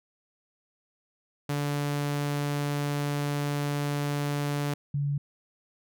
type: tone pair in turn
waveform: sawtooth / sine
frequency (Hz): 144.7 / 142.71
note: D3 / D3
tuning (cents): -25 / -49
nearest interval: unison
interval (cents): 24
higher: first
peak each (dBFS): -23 / -25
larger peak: first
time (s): 1.49-4.74 / 4.94-5.18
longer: first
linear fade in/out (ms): 5
effects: none